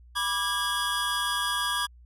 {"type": "tone cluster", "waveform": "square", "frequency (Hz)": [981, 1175, 1637, 3327], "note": ["B5", "D6", "G#6", "G#7"], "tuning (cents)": [-12, 1, -25, 2], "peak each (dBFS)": [-34, -32, -32, -31], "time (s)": [0.15, 1.87], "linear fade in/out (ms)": 20, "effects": ["added 60 Hz sine -49 dBFS peak until 2.05 s", "resampled to 32000 Hz"]}